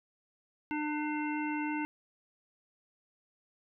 harmonic tone, 300.5 Hz, D4, 40 cents sharp, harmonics 1 / 3 / 5 / 7 / 9, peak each -33 / -38 / -43 / -42 / -44 dBFS, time 0.71-1.85 s, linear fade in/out 0 ms, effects none

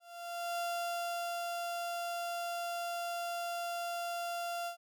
35% pulse tone with ADSR envelope, 691 Hz, F5, 19 cents flat, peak -32 dBFS, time 0-4.77 s, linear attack 580 ms, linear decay 840 ms, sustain -2 dB, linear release 100 ms, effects none

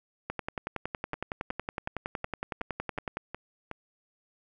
two click trains, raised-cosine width 0.5 ms, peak -21 / -17 dBFS, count 8 / 32, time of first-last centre 1.14-3.714 / 0.3-3.17 s, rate 2.72 / 10.8 Hz, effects none

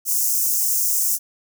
white high-pass noise, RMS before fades -20 dBFS, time 0.05-1.19 s, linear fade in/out 50 ms, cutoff 5700 Hz, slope 48 dB/octave, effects none

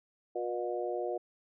harmonic tone with a mistuned harmonic, 120 Hz, B2, 49 cents flat, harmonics 3 / 4 / 5 / 6, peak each -36 / -37 / -38 / -39 dBFS, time 0.35-1.18 s, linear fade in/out 10 ms, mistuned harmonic 5, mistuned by +24 cents, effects none

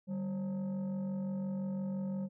sine tone with frequency modulation, 193.4 Hz, G3, 23 cents flat, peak -31 dBFS, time 0.07-2.29 s, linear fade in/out 50 ms, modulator 341 Hz, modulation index 0.46, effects tanh soft clip ceiling -33 dBFS

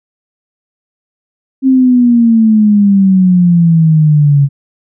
sine exponential sweep, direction down, 267.6 to 138.59 Hz, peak -4 dBFS, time 1.62-4.49 s, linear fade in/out 50 ms, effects none

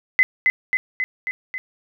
sine tone with echo, 2034 Hz, C7, 50 cents flat, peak -10 dBFS, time 0.19-0.23 s, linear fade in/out 0 ms, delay 270 ms, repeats 5, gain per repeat -3 dB, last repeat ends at 1.58 s, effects none

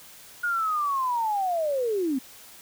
sine linear sweep, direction down, 1448 to 246.9 Hz, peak -23 dBFS, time 0.43-2.19 s, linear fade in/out 10 ms, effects white hiss -48 dBFS RMS until 2.61 s

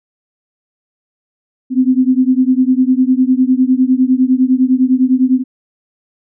sine beating tone pair, 253 / 262.9 Hz, B3 / C4, +42 / +8 cents, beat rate 9.9 Hz, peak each -11 / -12 dBFS, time 1.7-5.44 s, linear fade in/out 50 ms, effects none

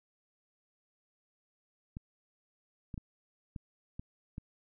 clicks, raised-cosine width 5 ms, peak -28 dBFS, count 6, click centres 1.969 / 2.942 / 2.978 / 3.562 / 3.995 / 4.381 s, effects none

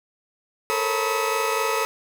30% pulse tone cluster, 441.3 / 465.4 / 541 / 982 / 1280 Hz, A4 / A#4 / C#5 / B5 / D#6, +5 / -3 / -42 / -10 / +49 cents, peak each -24 / -28 / -27 / -26 / -24 dBFS, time 0.7-1.85 s, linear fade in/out 0 ms, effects none

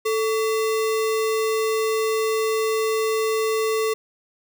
sine tone with sample-and-hold, 440 Hz, A4, in tune, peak -19 dBFS, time 0.05-3.94 s, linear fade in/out 10 ms, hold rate 1575 Hz, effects none

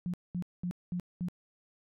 sine tone bursts, 177.4 Hz, F3, 27 cents sharp, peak -31 dBFS, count 5, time 0.06-1.285 s, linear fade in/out 0 ms, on 77 ms, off 210 ms, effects none

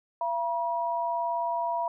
sine tone pair together, 679.5 / 961 Hz, F5 / B5, -48 / -48 cents, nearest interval tritone, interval 600 cents, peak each -30 / -28 dBFS, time 0.21-1.88 s, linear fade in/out 2 ms, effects none

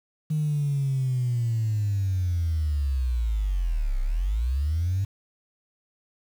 sine linear two-way sweep, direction down then up, 155.56 to 30.87 to 100.1 Hz, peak -21 dBFS, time 0.3-5.05 s, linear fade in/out 10 ms, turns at 4.01 s, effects tanh soft clip ceiling -18 dBFS + 8-bit

